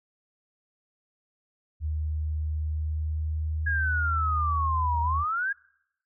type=tone with pitch glide; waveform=sine; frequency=77 to 79.21 Hz; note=D#2 to D#2; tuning=-17 to +32 cents; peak=-26 dBFS; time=1.8-5.25 s; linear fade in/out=50 ms; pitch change=+49 cents; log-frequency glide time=2.56-4.58 s
type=exponential two-way sweep; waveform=sine; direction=down then up; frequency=1661.2 to 934 to 1661.2 Hz; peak=-25 dBFS; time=3.66-5.53 s; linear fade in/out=10 ms; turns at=5.01 s
effects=noise-tail reverb RT60 0.8 s tail -26 dB re dry